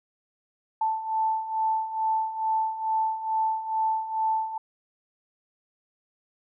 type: beating tone pair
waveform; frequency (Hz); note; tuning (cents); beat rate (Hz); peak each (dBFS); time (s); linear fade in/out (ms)
sine; 880 / 882.3; A5 / A5; 0 / +5; 2.3; -30 / -25; 0.81-4.58; 5
effects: none